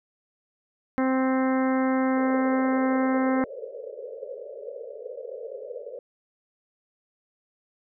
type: harmonic tone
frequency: 261.6 Hz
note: C4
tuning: in tune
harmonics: 1 / 2 / 3 / 4 / 5 / 6 / 7 / 8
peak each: -22 / -28 / -32 / -34 / -36 / -38 / -39 / -40 dBFS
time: 0.98-3.44 s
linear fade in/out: 0 ms
type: band-pass noise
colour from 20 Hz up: white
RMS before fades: -38 dBFS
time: 2.17-5.99 s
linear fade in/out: 2 ms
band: 430 to 580 Hz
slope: 96 dB/octave
effects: none